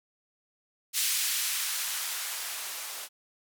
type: noise with band-pass filter sweep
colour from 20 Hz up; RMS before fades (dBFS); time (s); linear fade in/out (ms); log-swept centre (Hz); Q
violet; -32; 0.93-3.09; 50; 2600 to 550; 0.77
effects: none